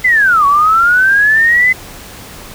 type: linear two-way sweep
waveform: sine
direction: down then up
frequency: 2062 to 1108.7 to 2045 Hz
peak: -6 dBFS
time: 0.04-1.73 s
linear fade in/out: 10 ms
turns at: 0.46 s
effects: pink hiss -32 dBFS RMS until 2.54 s